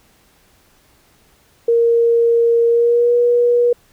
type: tone with pitch glide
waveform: sine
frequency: 466.2 to 481.2 Hz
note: A#4 to B4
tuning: 0 to -45 cents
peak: -10 dBFS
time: 1.68-3.73 s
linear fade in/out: 5 ms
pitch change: +55 cents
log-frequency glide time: 2.67-3.15 s
effects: pink hiss -54 dBFS RMS until 3.92 s